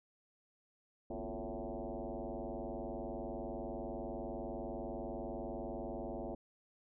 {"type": "tone with frequency modulation", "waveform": "sine", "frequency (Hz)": 160, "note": "D#3", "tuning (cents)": 49, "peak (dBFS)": -39, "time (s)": [1.1, 6.35], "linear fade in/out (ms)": 5, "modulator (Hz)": 100, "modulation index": 6, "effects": []}